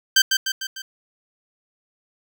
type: tone with echo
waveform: 15% pulse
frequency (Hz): 1559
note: G6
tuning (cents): -10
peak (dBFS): -5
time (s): 0.16-0.22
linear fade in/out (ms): 5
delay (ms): 150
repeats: 4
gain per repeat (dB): -5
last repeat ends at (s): 0.82
effects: none